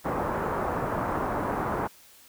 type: low-pass noise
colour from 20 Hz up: white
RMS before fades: -29 dBFS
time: 0.04-1.88 s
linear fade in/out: 20 ms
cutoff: 1200 Hz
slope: 24 dB/octave
effects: white hiss -54 dBFS RMS until 2.28 s